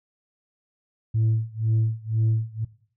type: tone with tremolo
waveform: sine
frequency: 111.1 Hz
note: A2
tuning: 17 cents sharp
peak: -15 dBFS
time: 1.14-2.65 s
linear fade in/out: 10 ms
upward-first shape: sine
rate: 2 Hz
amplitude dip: 95%
effects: noise-tail reverb RT60 0.5 s tail -19 dB re dry + tanh soft clip ceiling -16 dBFS